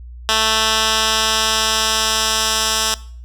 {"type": "tone with band-pass filter sweep", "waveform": "10% pulse", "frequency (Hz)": 220.1, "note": "A3", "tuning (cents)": 1, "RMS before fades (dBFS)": -17, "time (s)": [0.29, 2.94], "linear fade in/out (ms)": 0, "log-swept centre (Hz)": [3800, 6000], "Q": 0.91, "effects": ["noise-tail reverb RT60 0.5 s tail -20 dB re dry", "added 60 Hz sine -32 dBFS peak until 3.24 s"]}